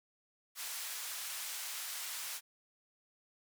white band-pass noise, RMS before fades -42 dBFS, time 0.55-2.41 s, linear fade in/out 50 ms, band 1000 to 14000 Hz, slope 12 dB/octave, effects none

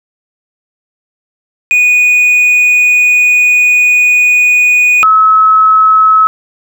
triangle / sine tone pair in turn, 2470 / 1290.4 Hz, D#7 / E6, -13 / -37 cents, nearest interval major seventh, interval 1124 cents, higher first, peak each -3 dBFS, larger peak neither, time 1.71-5.03 / 5.03-6.27 s, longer first, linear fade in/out 0 ms, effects none

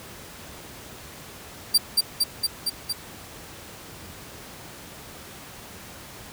sawtooth tone with echo, 4698 Hz, D8, in tune, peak -11 dBFS, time 1.74-1.78 s, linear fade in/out 10 ms, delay 230 ms, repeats 5, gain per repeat -2 dB, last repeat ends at 2.93 s, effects pink hiss -42 dBFS RMS until 6.32 s + high-pass 60 Hz 12 dB/octave

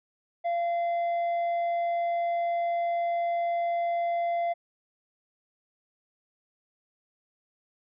triangle tone with tanh clipping, 687 Hz, F5, 29 cents flat, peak -26 dBFS, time 0.44-4.54 s, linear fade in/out 20 ms, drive 9 dB, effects none

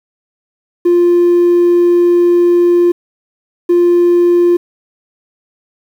triangle tone pair in turn, 349.2 / 349.2 Hz, F4 / F4, 0 / 0 cents, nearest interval unison, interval 0 cents, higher neither, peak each -3 dBFS, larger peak neither, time 0.85-2.92 / 3.69-4.57 s, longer first, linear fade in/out 10 ms, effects tanh soft clip ceiling -2 dBFS + 7-bit

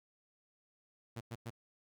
sawtooth tone bursts, 116.4 Hz, A#2, 2 cents flat, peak -37 dBFS, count 3, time 1.16-1.504 s, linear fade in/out 10 ms, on 48 ms, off 100 ms, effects none

